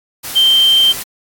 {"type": "tone in noise", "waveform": "sine", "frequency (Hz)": 3134, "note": "G7", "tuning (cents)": -1, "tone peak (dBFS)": -7, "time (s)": [0.35, 0.93], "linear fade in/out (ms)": 20, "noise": "white", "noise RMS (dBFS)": -25, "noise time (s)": [0.23, 1.04], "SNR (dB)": 15, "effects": ["AAC 64 kbps"]}